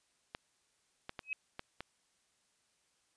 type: clicks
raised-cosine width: 0.3 ms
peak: -25 dBFS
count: 5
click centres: 0.349 / 1.094 / 1.192 / 1.594 / 1.806 s
type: tone with exponential growth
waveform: sine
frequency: 2548 Hz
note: D#7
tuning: 41 cents sharp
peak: -30 dBFS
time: 1.23-1.33 s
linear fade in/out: 1 ms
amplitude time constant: 20 ms
effects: white hiss -75 dBFS RMS until 3.16 s + resampled to 22050 Hz